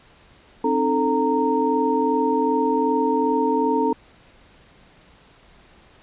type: tone cluster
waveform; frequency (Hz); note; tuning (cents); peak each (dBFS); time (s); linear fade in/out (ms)
sine; 262.9 / 305.5 / 442 / 925; C4 / D#4 / A4 / A#5; +8 / -32 / +8 / -14; -23 / -25 / -22 / -22; 0.64-3.93; 5
effects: pink hiss -52 dBFS RMS until 6.02 s + resampled to 8000 Hz